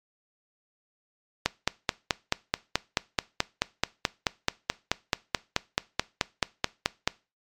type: click train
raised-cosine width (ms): 0.2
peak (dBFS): -4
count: 27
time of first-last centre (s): 1.46-7.076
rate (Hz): 4.63
effects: noise-tail reverb RT60 0.3 s tail -21 dB re dry + MP3 96 kbps